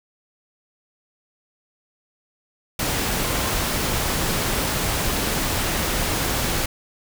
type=tone in noise; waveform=sine; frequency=1048 Hz; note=C6; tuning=2 cents sharp; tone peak=-34 dBFS; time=3.24-3.51 s; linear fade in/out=5 ms; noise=pink; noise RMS=-23 dBFS; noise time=2.79-6.66 s; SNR=-14 dB; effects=none